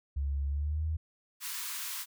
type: tone with pitch glide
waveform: sine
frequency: 70 to 79.03 Hz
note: C#2 to D#2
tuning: +18 to +28 cents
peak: -29 dBFS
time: 0.16-0.97 s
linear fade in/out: 10 ms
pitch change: +210 cents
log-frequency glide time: 0.48-0.86 s
type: high-pass noise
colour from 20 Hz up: white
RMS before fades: -38 dBFS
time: 1.4-2.06 s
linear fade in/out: 50 ms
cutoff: 930 Hz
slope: 96 dB/octave
effects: none